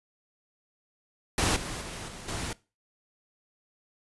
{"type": "noise with level steps", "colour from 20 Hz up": "pink", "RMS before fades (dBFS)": [-25, -36, -39, -43, -34], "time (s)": [1.38, 2.53], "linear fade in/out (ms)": 2, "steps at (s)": [1.56, 1.81, 2.08, 2.28], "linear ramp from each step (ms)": 5, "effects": ["noise-tail reverb RT60 0.3 s tail -21 dB re dry", "resampled to 24000 Hz"]}